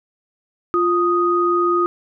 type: tone pair together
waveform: sine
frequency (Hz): 349.2 / 1244.5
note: F4 / D#6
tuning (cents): 0 / 0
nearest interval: octave + minor seventh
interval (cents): 2200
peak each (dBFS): -17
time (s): 0.74-1.86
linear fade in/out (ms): 0
effects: none